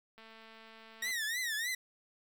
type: click train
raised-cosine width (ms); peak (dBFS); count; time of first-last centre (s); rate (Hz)
0.3; -39; 208; 0.18-1.108; 223
type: tone with vibrato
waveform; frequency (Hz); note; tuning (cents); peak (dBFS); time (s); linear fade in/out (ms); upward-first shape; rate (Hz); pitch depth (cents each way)
sawtooth; 1864.7; A#6; 0; -30; 1.02-1.75; 5; triangle; 3.3; 180
effects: 11-bit